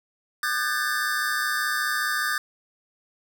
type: tone cluster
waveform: square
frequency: 1211 / 1519 / 1624 / 1758 Hz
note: D#6 / F#6 / G#6 / A6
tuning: -47 / +45 / -39 / -2 cents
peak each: -30 dBFS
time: 0.43-2.38 s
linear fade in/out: 2 ms
effects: none